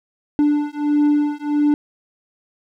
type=beating tone pair; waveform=triangle; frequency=293.7 / 295.2 Hz; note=D4 / D4; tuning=0 / +9 cents; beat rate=1.5 Hz; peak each=-16 dBFS; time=0.39-1.74 s; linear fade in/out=0 ms; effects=none